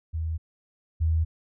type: tone pair in turn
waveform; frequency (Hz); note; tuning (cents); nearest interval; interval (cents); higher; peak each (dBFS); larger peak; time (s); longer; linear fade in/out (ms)
sine; 80.5 / 80.5; E2 / E2; -41 / -41; unison; 0; neither; -26 / -20; second; 0.13-0.38 / 1-1.25; neither; 20
effects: none